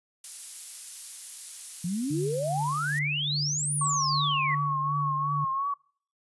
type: noise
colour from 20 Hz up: violet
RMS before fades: -35 dBFS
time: 0.24-2.99 s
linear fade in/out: 2 ms
type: exponential two-way sweep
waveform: sine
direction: up then down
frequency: 165.5 to 9956 to 1891 Hz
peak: -27 dBFS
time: 1.84-4.55 s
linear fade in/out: 5 ms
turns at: 3.75 s
type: tone with tremolo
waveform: sine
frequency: 146.83 Hz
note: D3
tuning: in tune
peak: -28 dBFS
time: 2.1-5.45 s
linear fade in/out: 10 ms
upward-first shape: sine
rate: 2.5 Hz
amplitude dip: 45%
type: tone with vibrato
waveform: sine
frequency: 1100 Hz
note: C#6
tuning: 14 cents flat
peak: -26 dBFS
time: 3.81-5.74 s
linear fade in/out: 5 ms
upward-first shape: triangle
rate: 2.8 Hz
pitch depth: 66 cents each way
effects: noise-tail reverb RT60 0.5 s tail -24 dB re dry + resampled to 24000 Hz